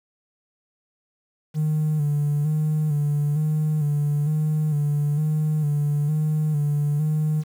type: tone with vibrato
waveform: triangle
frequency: 150 Hz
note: D3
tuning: 37 cents sharp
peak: -16 dBFS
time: 1.54-7.44 s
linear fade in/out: 50 ms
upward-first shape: square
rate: 1.1 Hz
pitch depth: 42 cents each way
effects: tanh soft clip ceiling -15 dBFS + 8-bit